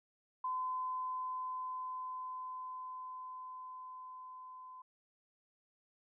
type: tone with level ramp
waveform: sine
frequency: 1021 Hz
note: C6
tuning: 43 cents flat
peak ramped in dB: -34 to -49 dBFS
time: 0.44-4.82 s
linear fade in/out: 5 ms
effects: none